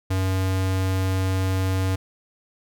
square tone, 94.4 Hz, F#2, 35 cents sharp, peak -21 dBFS, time 0.1-1.96 s, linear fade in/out 10 ms, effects none

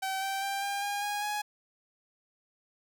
sawtooth tone with pitch steps, 768 / 778.7 / 789.6 / 800.6 / 811.8 / 823.1 / 834.6 Hz, G5 / G5 / G5 / G5 / G#5 / G#5 / G#5, -36 / -12 / +12 / +36 / -40 / -16 / +8 cents, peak -27 dBFS, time 0.02-1.42 s, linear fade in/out 10 ms, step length 200 ms, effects none

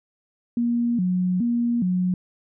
sine tone with vibrato, 207.7 Hz, G#3, in tune, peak -19 dBFS, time 0.57-2.14 s, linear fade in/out 2 ms, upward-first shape square, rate 1.2 Hz, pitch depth 230 cents each way, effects none

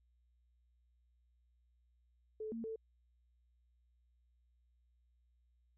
sine tone with pitch steps, 433.9 / 228.5 / 444.6 Hz, A4 / A#3 / A4, -24 / -34 / +18 cents, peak -40 dBFS, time 2.4-2.76 s, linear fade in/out 5 ms, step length 120 ms, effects added 60 Hz sine -70 dBFS peak until 5.77 s

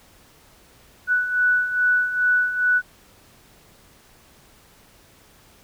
sine beating tone pair, 1480 / 1482.4 Hz, F#6 / F#6, 0 / +3 cents, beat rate 2.4 Hz, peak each -24 / -18 dBFS, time 1.07-2.82 s, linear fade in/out 50 ms, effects pink hiss -53 dBFS RMS until 5.63 s

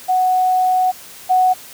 sine tone pair in turn, 740 / 740 Hz, F#5 / F#5, 0 / 0 cents, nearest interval unison, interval 0 cents, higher neither, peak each -12 / -10 dBFS, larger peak second, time 0.08-0.92 / 1.29-1.54 s, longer first, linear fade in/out 20 ms, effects white hiss -38 dBFS RMS until 1.73 s + high-pass 60 Hz 12 dB/octave

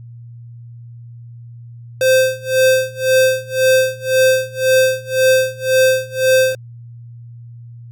square tone with tremolo, 520 Hz, C5, 11 cents flat, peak -9 dBFS, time 2.01-6.55 s, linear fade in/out 2 ms, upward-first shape sine, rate 1.9 Hz, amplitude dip 95%, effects added 118 Hz sine -33 dBFS peak until 7.91 s + AAC 64 kbps

